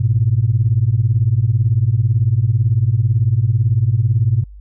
sine beating tone pair, 104.1 / 122.1 Hz, G#2 / B2, +5 / -19 cents, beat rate 18 Hz, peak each -14 dBFS, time 0-4.44 s, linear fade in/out 10 ms, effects tanh soft clip ceiling -4 dBFS + added 50 Hz sine -34 dBFS peak until 4.6 s

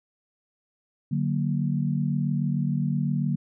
sine chord, D augmented, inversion none, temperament equal with one note detuned, 146.83 / 185.75 / 233.1 Hz, D3 / F#3 / A#3, 0 / +7 / 0 cents, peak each -25 / -28 / -29 dBFS, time 1.11-3.36 s, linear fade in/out 10 ms, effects none

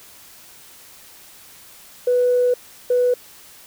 sine tone bursts at uneven times, 493.9 Hz, B4, in tune, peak -13 dBFS, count 2, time 2.07-2.54 / 2.9-3.14 s, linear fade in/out 5 ms, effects tanh soft clip ceiling -9 dBFS + white hiss -45 dBFS RMS until 3.66 s

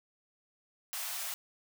white high-pass noise, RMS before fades -38 dBFS, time 0.93-1.34 s, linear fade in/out 0 ms, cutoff 620 Hz, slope 96 dB/octave, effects none

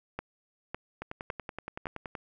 two click trains, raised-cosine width 0.5 ms, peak -19 / -22 dBFS, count 4 / 13, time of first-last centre 0.19-1.857 / 1.02-2.152 s, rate 1.8 / 10.6 Hz, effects none

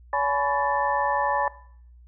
sine tone cluster, 568 / 847 / 997 / 1123 / 1764 Hz, C#5 / G#5 / B5 / C#6 / A6, +42 / +34 / +16 / +22 / +4 cents, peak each -29 / -26 / -26 / -32 / -31 dBFS, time 0.13-1.48 s, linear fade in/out 2 ms, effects noise-tail reverb RT60 0.6 s tail -18 dB re dry + added 60 Hz sine -47 dBFS peak until 2.07 s

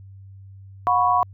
sine chord, F# suspended fourth, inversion none, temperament equal with one note detuned, 723.5 / 987.8 / 1108.7 Hz, F#5 / B5 / C#6, -39 / 0 / 0 cents, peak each -20 dBFS, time 0.87-1.23 s, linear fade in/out 0 ms, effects added 97 Hz sine -40 dBFS peak until 1.33 s

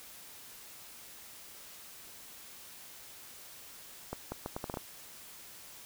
accelerating click train, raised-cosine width 1 ms, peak -22 dBFS, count 8, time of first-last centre 4.13-4.772 s, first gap 190 ms, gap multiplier 0.74, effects white hiss -51 dBFS RMS until 5.85 s

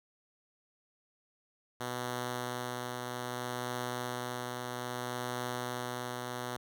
5% pulse tone with tremolo, 123.47 Hz, B2, in tune, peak -23 dBFS, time 1.8-6.57 s, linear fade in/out 10 ms, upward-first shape triangle, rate 0.62 Hz, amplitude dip 30%, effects none

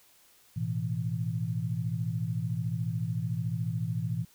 sine chord, A suspended second, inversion none, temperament just, 110 / 123.75 / 165 Hz, A2 / B2 / E3, 0 / +4 / +2 cents, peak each -33 dBFS, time 0.56-4.25 s, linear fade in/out 10 ms, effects white hiss -61 dBFS RMS until 4.34 s

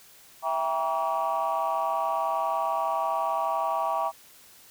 sine chord, E diminished seventh, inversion none, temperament just, 659.3 / 791.1 / 949.3 / 1139.2 Hz, E5 / G5 / Bb5 / Db6, 0 / +16 / +31 / +47 cents, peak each -29 dBFS, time 0.42-4.12 s, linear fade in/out 50 ms, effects tanh soft clip ceiling -18 dBFS + white hiss -53 dBFS RMS until 4.7 s

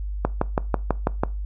click train, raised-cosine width 1 ms, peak -5 dBFS, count 7, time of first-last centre 0.25-1.235 s, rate 6.09 Hz, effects noise-tail reverb RT60 0.3 s tail -21 dB re dry + added 50 Hz sine -26 dBFS peak until 1.45 s

